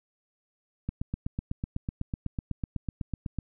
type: click train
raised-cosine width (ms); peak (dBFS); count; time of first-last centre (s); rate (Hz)
5; -18; 21; 0.89-3.387; 8.01
effects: none